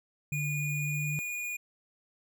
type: tone with pitch glide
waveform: sine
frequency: 146.83 to 148.71 Hz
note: D3 to D3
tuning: 0 to +22 cents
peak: -31 dBFS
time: 0.32-1.19 s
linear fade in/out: 0 ms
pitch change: +22 cents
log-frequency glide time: 0.81-1.07 s
type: tone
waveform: square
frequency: 2444 Hz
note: D#7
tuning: 32 cents flat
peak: -34 dBFS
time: 0.32-1.57 s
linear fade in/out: 10 ms
effects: none